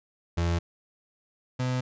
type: tone pair in turn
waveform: 35% pulse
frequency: 85.2 / 126.96 Hz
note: F2 / B2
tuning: -42 / +48 cents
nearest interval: perfect fifth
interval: 690 cents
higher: second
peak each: -22 / -24 dBFS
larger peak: first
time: 0.37-0.59 / 1.59-1.81 s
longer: neither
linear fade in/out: 10 ms
effects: resampled to 16000 Hz